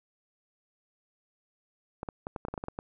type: clicks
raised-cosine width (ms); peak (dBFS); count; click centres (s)
1; -21; 11; 2.031 / 2.088 / 2.269 / 2.362 / 2.451 / 2.484 / 2.54 / 2.578 / 2.639 / 2.684 / 2.789
effects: none